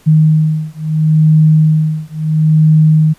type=beating tone pair; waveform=sine; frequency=155.56 / 156.3 Hz; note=D#3 / D#3; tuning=0 / +8 cents; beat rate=0.74 Hz; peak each=-10 dBFS; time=0.06-3.14 s; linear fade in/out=20 ms; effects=pink hiss -47 dBFS RMS until 3.18 s + resampled to 32000 Hz